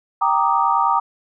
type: chord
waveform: sine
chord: Eb major seventh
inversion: first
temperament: equal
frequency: 784 / 932.3 / 1174.7 / 1244.5 Hz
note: G5 / Bb5 / D6 / Eb6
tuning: 0 / 0 / 0 / 0 cents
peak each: -21 / -18 / -20 / -22 dBFS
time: 0.21-1 s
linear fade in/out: 10 ms
effects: none